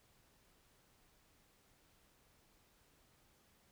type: silence
effects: pink hiss -71 dBFS RMS until 3.71 s